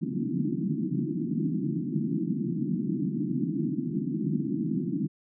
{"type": "band-pass noise", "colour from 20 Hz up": "pink", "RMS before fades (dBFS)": -29, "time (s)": [0.01, 5.08], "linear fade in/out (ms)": 20, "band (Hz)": [140, 340], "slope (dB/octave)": 96, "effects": []}